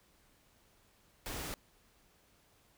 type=noise; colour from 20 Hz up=pink; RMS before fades=-41 dBFS; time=1.26-1.54 s; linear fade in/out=0 ms; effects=pink hiss -68 dBFS RMS until 2.77 s